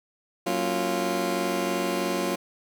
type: chord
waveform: 20% pulse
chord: Gb major seventh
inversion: none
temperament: just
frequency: 185 / 231.2 / 277.5 / 346.9 Hz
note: Gb3 / Bb3 / Db4 / F4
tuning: 0 / -14 / +2 / -12 cents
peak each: -26 / -28 / -28 / -23 dBFS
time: 0.46-2.36 s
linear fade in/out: 10 ms
effects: none